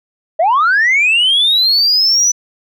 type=linear sweep; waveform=sine; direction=up; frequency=607 to 6000 Hz; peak=-7 dBFS; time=0.39-2.32 s; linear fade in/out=10 ms; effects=tanh soft clip ceiling -6 dBFS